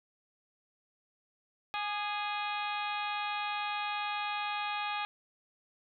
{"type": "harmonic tone with a mistuned harmonic", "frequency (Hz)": 415.3, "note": "G#4", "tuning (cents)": 0, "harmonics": [2, 3, 4, 5, 6, 7, 8, 9, 10], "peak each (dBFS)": [-36, -39, -43, -47, -39, -52, -44, -47, -52], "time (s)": [1.74, 5.05], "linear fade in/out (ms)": 0, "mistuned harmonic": 3, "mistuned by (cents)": -33, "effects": []}